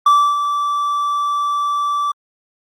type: tone with ADSR envelope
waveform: triangle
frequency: 1162 Hz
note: D6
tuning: 19 cents flat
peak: -5 dBFS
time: 0.06-2.12 s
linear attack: 5 ms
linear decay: 290 ms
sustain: -9 dB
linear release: 9 ms
effects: Opus 48 kbps